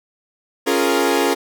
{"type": "chord", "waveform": "sawtooth", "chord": "Bb minor seventh", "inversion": "first", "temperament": "equal", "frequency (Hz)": [277.2, 349.2, 415.3, 466.2], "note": ["Db4", "F4", "Ab4", "Bb4"], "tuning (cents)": [0, 0, 0, 0], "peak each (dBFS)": -17, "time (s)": [0.66, 1.35], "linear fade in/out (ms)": 20, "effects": []}